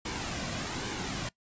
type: noise with flanger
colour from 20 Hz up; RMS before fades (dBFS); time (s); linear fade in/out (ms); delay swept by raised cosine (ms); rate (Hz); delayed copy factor
pink; -35; 0.05-1.29; 5; 1.5 to 2.35; 1.2; -0.5
effects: noise-tail reverb RT60 0.1 s tail -21 dB re dry + resampled to 16000 Hz